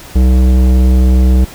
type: tone with tanh clipping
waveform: sine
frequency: 63.5 Hz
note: B1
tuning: 49 cents sharp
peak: -7 dBFS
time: 0.15-1.45 s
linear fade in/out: 10 ms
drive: 15 dB
effects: pink hiss -33 dBFS RMS until 1.54 s